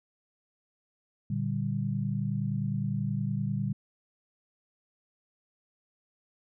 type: chord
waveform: sine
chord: G minor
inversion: first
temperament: equal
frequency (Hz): 116.54 / 146.83 / 196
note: Bb2 / D3 / G3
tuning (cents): 0 / 0 / 0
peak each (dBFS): -32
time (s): 1.3-3.73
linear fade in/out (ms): 5
effects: none